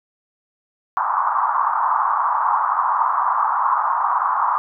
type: band-pass noise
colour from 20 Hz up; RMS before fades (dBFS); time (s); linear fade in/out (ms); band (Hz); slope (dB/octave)
pink; -19; 0.97-4.58; 0; 900 to 1200; 48
effects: none